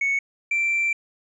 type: tone pair in turn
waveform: triangle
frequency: 2216 / 2348 Hz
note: C#7 / D7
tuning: -1 / -1 cents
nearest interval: minor second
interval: 100 cents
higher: second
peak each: -17 dBFS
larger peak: neither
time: 0.01-0.19 / 0.51-0.93 s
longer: second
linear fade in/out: 5 ms
effects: tanh soft clip ceiling -15 dBFS + resampled to 22050 Hz